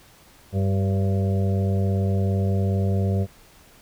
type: harmonic tone with a mistuned harmonic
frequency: 97.3 Hz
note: G2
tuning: 12 cents flat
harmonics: 1 / 2 / 4 / 5 / 6 / 7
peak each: -20 / -26 / -32 / -34 / -36 / -37 dBFS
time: 0.52-3.27 s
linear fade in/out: 50 ms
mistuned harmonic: 6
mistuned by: -23 cents
effects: pink hiss -52 dBFS RMS until 3.81 s